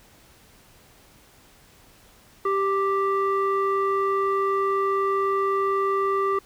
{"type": "tone with low-pass filter", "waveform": "square", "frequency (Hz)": 392, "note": "G4", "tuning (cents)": 0, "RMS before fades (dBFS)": -23, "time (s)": [2.45, 6.39], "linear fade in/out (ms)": 5, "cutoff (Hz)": 1400, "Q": 7.3, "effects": ["pink hiss -54 dBFS RMS until 6.45 s"]}